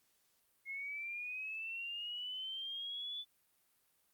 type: linear sweep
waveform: sine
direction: up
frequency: 2147 to 3490 Hz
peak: -40 dBFS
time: 0.65-3.25 s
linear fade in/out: 50 ms
effects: white hiss -75 dBFS RMS until 4.13 s + Opus 48 kbps